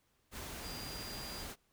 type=tone in noise; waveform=sine; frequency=4800 Hz; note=D8; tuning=37 cents sharp; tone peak=-47 dBFS; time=0.61-1.46 s; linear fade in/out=50 ms; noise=pink; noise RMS=-45 dBFS; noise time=0.31-1.56 s; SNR=-5 dB; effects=pink hiss -75 dBFS RMS until 1.72 s